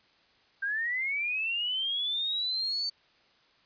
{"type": "linear sweep", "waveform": "sine", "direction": "up", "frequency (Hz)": [1568, 4554], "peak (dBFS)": -28, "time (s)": [0.62, 2.9], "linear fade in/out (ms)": 10, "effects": ["white hiss -64 dBFS RMS until 3.65 s", "resampled to 11025 Hz"]}